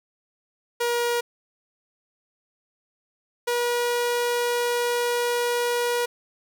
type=tone pair in turn; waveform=sawtooth; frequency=477 / 481.4 Hz; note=A#4 / B4; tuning=+40 / -44 cents; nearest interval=unison; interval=16 cents; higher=second; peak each=-18 dBFS; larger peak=neither; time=0.8-1.21 / 3.47-6.06 s; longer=second; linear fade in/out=10 ms; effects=none